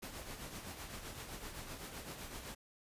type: noise with tremolo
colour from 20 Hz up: pink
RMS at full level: -45 dBFS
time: 0.02-2.55 s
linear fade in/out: 10 ms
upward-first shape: triangle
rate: 7.8 Hz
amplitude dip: 55%
effects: resampled to 32000 Hz